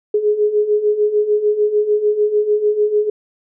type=beating tone pair; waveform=sine; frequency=415.3 / 422 Hz; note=G#4 / G#4; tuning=0 / +28 cents; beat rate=6.7 Hz; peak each=-19 / -14 dBFS; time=0.14-3.1 s; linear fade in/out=5 ms; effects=none